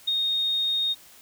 sine tone with ADSR envelope, 3707 Hz, A#7, 10 cents flat, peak -20 dBFS, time 0.07-0.95 s, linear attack 13 ms, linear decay 17 ms, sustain -2 dB, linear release 31 ms, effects white hiss -51 dBFS RMS until 1.21 s

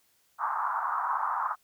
pink band-pass noise, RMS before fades -30 dBFS, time 0.38-1.56 s, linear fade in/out 50 ms, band 880 to 1300 Hz, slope 48 dB/octave, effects white hiss -68 dBFS RMS until 1.63 s

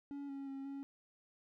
triangle tone with pitch steps, 282.3 / 275.6 / 271.9 / 276.7 Hz, C#4 / C#4 / C#4 / C#4, +32 / -10 / -33 / -3 cents, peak -40 dBFS, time 0.11-0.83 s, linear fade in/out 0 ms, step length 180 ms, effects none

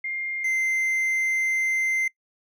sine / triangle tone pair in turn, 2113 / 2080 Hz, C7 / C7, +16 / -11 cents, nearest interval unison, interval 27 cents, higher first, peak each -27 / -20 dBFS, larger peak second, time 0.04-0.44 / 0.44-2.08 s, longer second, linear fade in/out 5 ms, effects noise-tail reverb RT60 0.1 s tail -23 dB re dry

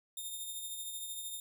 5% pulse tone with tremolo, 3645 Hz, A#7, 40 cents flat, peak -30 dBFS, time 0.17-1.4 s, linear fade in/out 2 ms, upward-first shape triangle, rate 13 Hz, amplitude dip 45%, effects none

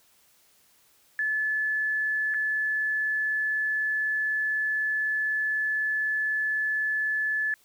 sine tone with dropouts, 1728 Hz, A6, 32 cents flat, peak -24 dBFS, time 1.19-7.54 s, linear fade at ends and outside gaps 1 ms, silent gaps 2.34-2.344 s, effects white hiss -62 dBFS RMS until 7.64 s

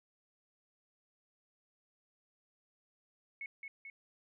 sine tone with echo, 2200 Hz, C#7, 14 cents flat, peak -40 dBFS, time 3.41-3.46 s, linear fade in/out 2 ms, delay 220 ms, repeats 2, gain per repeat -3 dB, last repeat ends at 3.9 s, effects none

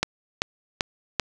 click train, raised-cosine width 0.2 ms, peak -4 dBFS, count 4, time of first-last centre 0.03-1.197 s, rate 2.57 Hz, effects none

